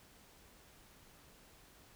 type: silence
effects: pink hiss -62 dBFS RMS until 1.95 s